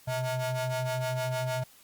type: ring-modulated tone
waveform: 35% pulse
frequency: 257.5 Hz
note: C4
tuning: 28 cents flat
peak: -24 dBFS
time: 0.07-1.64 s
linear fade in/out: 10 ms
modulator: 383 Hz
effects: white hiss -57 dBFS RMS until 1.83 s + Opus 48 kbps